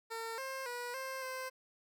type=tone with pitch steps; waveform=15% pulse; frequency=454.2 / 531 / 486 / 528 / 519 Hz; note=A#4 / C5 / B4 / C5 / C5; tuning=-45 / +25 / -28 / +16 / -14 cents; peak=-33 dBFS; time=0.1-1.5 s; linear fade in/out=20 ms; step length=280 ms; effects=none